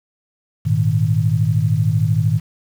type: chord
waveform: sine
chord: Ab suspended second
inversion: none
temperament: just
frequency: 103.83 / 116.8 / 155.74 Hz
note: Ab2 / Bb2 / Eb3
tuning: 0 / +4 / +2 cents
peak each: -18 dBFS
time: 0.65-2.4 s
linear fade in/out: 20 ms
effects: 7-bit